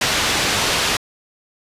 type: low-pass noise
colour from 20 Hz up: white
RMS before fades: -19 dBFS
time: 0.01-0.97 s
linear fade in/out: 5 ms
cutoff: 4600 Hz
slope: 12 dB/octave
effects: resampled to 32000 Hz